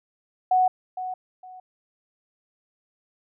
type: tone with echo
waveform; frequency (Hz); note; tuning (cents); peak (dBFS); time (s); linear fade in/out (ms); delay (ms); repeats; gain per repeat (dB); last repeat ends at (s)
sine; 740; F#5; 0; -16; 0.51-0.68; 5; 460; 2; -12; 1.6
effects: none